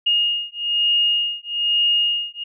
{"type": "beating tone pair", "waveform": "sine", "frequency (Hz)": [2850, 2851.1], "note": ["F7", "F7"], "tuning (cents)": [34, 35], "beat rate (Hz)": 1.1, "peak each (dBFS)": -20, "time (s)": [0.06, 2.44], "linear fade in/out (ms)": 10, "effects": []}